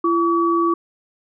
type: tone pair together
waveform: sine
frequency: 338.4 / 1139.7 Hz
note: E4 / C#6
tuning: +45 / +48 cents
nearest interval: octave + major sixth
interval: 2103 cents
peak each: -17 / -18 dBFS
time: 0.04-0.74 s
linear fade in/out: 5 ms
effects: none